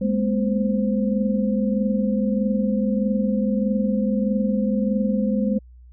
sine tone cluster, 206.5 / 228.1 / 251.3 / 520 Hz, G#3 / A#3 / B3 / C5, -10 / -37 / +30 / -11 cents, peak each -20 / -27 / -28 / -27 dBFS, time 0.01-5.59 s, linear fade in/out 10 ms, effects added 61 Hz sine -43 dBFS peak until 5.92 s

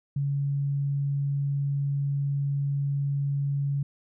sine tone, 140.7 Hz, C#3, 26 cents sharp, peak -24 dBFS, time 0.16-3.83 s, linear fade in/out 5 ms, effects none

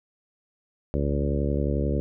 harmonic tone with a mistuned harmonic, 71.2 Hz, C#2, 47 cents sharp, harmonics 1 / 2 / 3 / 4 / 5 / 6 / 7 / 8, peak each -26 / -29 / -31 / -32 / -33 / -34 / -34 / -35 dBFS, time 0.94-2 s, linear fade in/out 0 ms, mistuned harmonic 1, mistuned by -38 cents, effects none

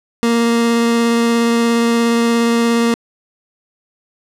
30% pulse tone with vibrato, 233.1 Hz, A#3, in tune, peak -9 dBFS, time 0.23-2.94 s, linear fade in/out 0 ms, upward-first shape triangle, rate 17 Hz, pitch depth 10 cents each way, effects low-pass 10000 Hz 12 dB/octave

